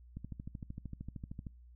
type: click train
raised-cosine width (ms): 5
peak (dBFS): -30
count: 18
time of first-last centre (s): 0.17-1.468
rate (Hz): 13.1
effects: noise-tail reverb RT60 0.3 s tail -26 dB re dry + added 60 Hz sine -54 dBFS peak until 1.75 s